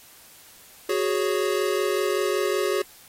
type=chord; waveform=square; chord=F# suspended second; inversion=none; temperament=equal; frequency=370 / 415.3 / 554.4 Hz; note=F#4 / G#4 / C#5; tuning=0 / 0 / 0 cents; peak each=-26 / -26 / -30 dBFS; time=0.89-2.82 s; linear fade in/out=5 ms; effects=white hiss -50 dBFS RMS until 3.08 s + AAC 48 kbps